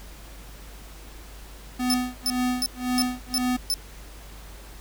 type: tone with tremolo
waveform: square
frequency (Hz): 250.2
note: B3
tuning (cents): +23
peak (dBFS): -22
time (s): 1.79-3.57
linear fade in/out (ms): 10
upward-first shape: sine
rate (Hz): 1.9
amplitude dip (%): 100
type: tone bursts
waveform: sawtooth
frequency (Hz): 5274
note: E8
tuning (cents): 0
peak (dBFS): -19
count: 6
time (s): 1.9-3.74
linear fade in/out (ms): 0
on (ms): 40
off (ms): 320
effects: added 50 Hz sine -42 dBFS peak until 4.8 s + pink hiss -47 dBFS RMS until 4.8 s